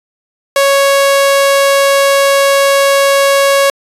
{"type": "tone", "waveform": "sawtooth", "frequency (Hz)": 554.4, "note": "C#5", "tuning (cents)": 0, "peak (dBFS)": -3, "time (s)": [0.56, 3.7], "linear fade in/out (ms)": 2, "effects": ["resampled to 32000 Hz"]}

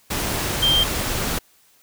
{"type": "tone in noise", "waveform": "sine", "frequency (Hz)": 3167, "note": "G7", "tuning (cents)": 17, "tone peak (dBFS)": -15, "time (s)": [0.62, 0.84], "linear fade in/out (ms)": 10, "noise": "pink", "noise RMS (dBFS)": -24, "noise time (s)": [0.1, 1.39], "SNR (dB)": 6, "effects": ["white hiss -57 dBFS RMS until 1.82 s"]}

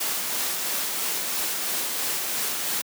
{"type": "noise with tremolo", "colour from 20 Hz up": "white", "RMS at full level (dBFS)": -26, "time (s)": [0, 2.82], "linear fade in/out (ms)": 10, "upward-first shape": "triangle", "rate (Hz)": 3, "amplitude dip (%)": 30, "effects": ["high-pass 200 Hz 12 dB/octave"]}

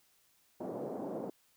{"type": "band-pass noise", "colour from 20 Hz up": "white", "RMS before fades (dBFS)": -40, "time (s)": [0.6, 1.3], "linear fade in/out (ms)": 5, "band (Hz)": [170, 630], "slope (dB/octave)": 24, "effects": ["white hiss -70 dBFS RMS until 1.56 s"]}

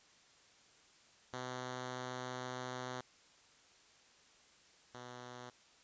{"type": "tone pair in turn", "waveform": "5% pulse", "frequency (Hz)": [126.5, 123.75], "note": ["B2", "B2"], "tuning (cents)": [42, 4], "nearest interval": "unison", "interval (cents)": 38, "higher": "first", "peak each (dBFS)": [-30, -37], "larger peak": "first", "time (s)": [[1.33, 3.01], [4.94, 5.5]], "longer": "first", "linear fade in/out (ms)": 5, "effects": ["white hiss -65 dBFS RMS until 5.83 s", "resampled to 16000 Hz"]}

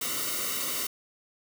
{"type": "noise with comb filter", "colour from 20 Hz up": "white", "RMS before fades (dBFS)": -31, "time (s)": [0.01, 0.87], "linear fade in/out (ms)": 5, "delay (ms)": 1.2, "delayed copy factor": -0.85, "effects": []}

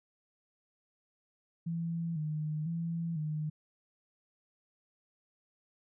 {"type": "tone with vibrato", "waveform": "sine", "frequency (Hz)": 160, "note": "D#3", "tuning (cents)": 49, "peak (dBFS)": -32, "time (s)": [1.66, 3.5], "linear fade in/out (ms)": 10, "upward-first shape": "square", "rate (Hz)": 1, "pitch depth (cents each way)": 75, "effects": []}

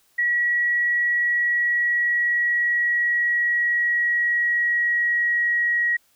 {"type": "tone with pitch glide", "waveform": "sine", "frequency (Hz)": [1923, 1903.1], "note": ["B6", "A#6"], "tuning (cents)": [-47, 35], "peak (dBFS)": -18, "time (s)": [0.18, 5.97], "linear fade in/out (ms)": 10, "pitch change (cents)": -18, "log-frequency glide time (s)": [1.08, 5.56], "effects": ["white hiss -62 dBFS RMS until 6.15 s"]}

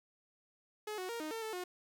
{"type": "tone with pitch steps", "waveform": "sawtooth", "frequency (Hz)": [424.6, 368.8, 466.6, 309.5, 451.4, 439.1, 360.9], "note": ["G#4", "F#4", "A#4", "D#4", "A4", "A4", "F#4"], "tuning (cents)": [38, -6, 2, -9, 44, -4, -43], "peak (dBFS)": -35, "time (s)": [0.87, 1.64], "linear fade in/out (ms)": 5, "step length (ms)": 110, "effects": ["11-bit"]}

